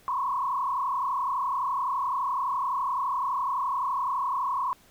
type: tone with frequency modulation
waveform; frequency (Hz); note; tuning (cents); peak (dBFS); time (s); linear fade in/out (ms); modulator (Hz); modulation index
sine; 1046.5; C6; 0; -25; 0.08-4.73; 0; 31.8; 2.4
effects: pink hiss -58 dBFS RMS until 4.9 s